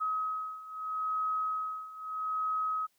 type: beating tone pair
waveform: sine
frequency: 1271 / 1271.78 Hz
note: D#6 / D#6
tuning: +36 / +38 cents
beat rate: 0.78 Hz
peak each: -36 / -33 dBFS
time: 0-2.87 s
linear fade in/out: 20 ms
effects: white hiss -73 dBFS RMS until 2.98 s